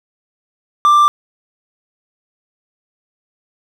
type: tone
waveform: triangle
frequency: 1181 Hz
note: D6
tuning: 9 cents sharp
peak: -5 dBFS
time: 0.85-1.08 s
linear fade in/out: 0 ms
effects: none